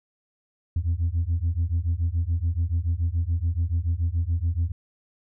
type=beating tone pair; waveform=sine; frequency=81.1 / 88.1 Hz; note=E2 / F2; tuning=-28 / +16 cents; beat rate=7 Hz; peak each=-23 dBFS; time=0.76-4.72 s; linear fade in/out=5 ms; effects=tanh soft clip ceiling -18 dBFS